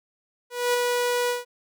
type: tone with ADSR envelope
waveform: sawtooth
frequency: 487.8 Hz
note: B4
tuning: 21 cents flat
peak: -15 dBFS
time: 0.5-1.45 s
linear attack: 240 ms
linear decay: 9 ms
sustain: -3 dB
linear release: 160 ms
effects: none